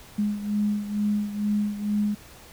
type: beating tone pair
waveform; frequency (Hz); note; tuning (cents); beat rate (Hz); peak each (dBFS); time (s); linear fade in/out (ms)
sine; 207.3 / 209.5; G#3 / G#3; -3 / +15; 2.2; -24 / -29; 0.18-2.15; 10
effects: pink hiss -48 dBFS RMS until 2.52 s